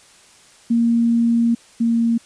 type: tone pair in turn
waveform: sine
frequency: 233.1 / 231.5 Hz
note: A#3 / A#3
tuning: 0 / -12 cents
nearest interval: unison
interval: 12 cents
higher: first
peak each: -13 / -14 dBFS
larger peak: first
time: 0.7-1.55 / 1.8-2.18 s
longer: first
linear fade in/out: 10 ms
effects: white hiss -49 dBFS RMS until 2.25 s + resampled to 22050 Hz